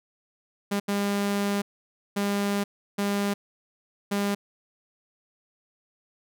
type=tone bursts at uneven times; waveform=sawtooth; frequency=201.7 Hz; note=G3; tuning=50 cents sharp; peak=-20 dBFS; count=5; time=0.71-0.8 / 0.88-1.62 / 2.16-2.64 / 2.98-3.34 / 4.11-4.35 s; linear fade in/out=10 ms; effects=none